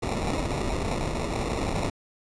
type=noise with sample-and-hold; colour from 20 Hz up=pink; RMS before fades=-28 dBFS; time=0.02-1.9 s; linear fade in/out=10 ms; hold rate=1575 Hz; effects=resampled to 22050 Hz